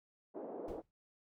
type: band-pass noise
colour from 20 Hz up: white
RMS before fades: -45 dBFS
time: 0.34-0.82 s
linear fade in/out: 20 ms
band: 280 to 600 Hz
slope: 24 dB/octave
type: noise with exponential decay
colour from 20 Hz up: brown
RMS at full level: -46 dBFS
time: 0.68-0.91 s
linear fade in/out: 2 ms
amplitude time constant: 48 ms
effects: none